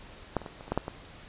clicks, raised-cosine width 1 ms, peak -12 / -28 / -24 / -29 / -29 / -14 / -11 / -20 dBFS, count 8, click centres 0.367 / 0.417 / 0.462 / 0.609 / 0.68 / 0.72 / 0.776 / 0.881 s, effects pink hiss -49 dBFS RMS until 1.28 s + resampled to 8000 Hz

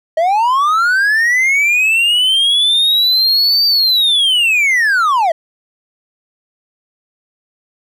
triangle linear two-way sweep, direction up then down, 622 to 4658 to 622 Hz, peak -8 dBFS, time 0.17-5.32 s, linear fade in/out 5 ms, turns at 3.66 s, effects none

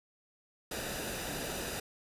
pink noise with comb filter, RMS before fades -38 dBFS, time 0.71-1.8 s, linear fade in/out 5 ms, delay 0.92 ms, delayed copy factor -0.55, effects resampled to 32000 Hz

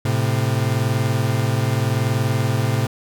40% pulse tone pair together, 110 / 130.81 Hz, A2 / C3, 0 / 0 cents, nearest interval minor third, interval 300 cents, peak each -19 / -20 dBFS, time 0.05-2.87 s, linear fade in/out 5 ms, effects none

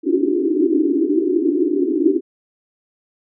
pink band-pass noise, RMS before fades -17 dBFS, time 0.03-2.21 s, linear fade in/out 50 ms, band 280 to 390 Hz, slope 96 dB/octave, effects none

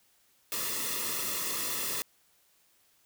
white noise with comb filter, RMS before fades -33 dBFS, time 0.52-2.02 s, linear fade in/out 0 ms, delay 1.3 ms, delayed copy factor -0.7, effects white hiss -67 dBFS RMS until 3.05 s

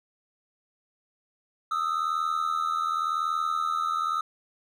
triangle tone pair together, 1237.6 / 1318.5 Hz, D#6 / E6, -10 / 0 cents, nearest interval minor second, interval 110 cents, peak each -26 dBFS, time 1.71-4.21 s, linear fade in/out 5 ms, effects none

